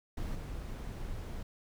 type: noise with level steps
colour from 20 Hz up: brown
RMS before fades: -37 / -40 dBFS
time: 0.17-1.43 s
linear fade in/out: 5 ms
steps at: 0.35 s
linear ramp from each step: 5 ms
effects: none